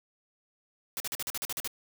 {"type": "noise bursts", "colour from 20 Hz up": "white", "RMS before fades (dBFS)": -34, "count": 10, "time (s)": [0.97, 1.676], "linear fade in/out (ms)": 0, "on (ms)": 31, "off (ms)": 44, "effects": []}